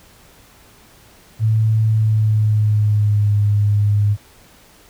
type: tone with pitch glide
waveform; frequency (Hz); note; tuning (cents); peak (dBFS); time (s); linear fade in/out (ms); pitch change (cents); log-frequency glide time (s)
sine; 110 to 103.23; A2 to G#2; 0 to -10; -12; 1.39-4.17; 50; -110; 1.86-3.34
effects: pink hiss -48 dBFS RMS until 4.89 s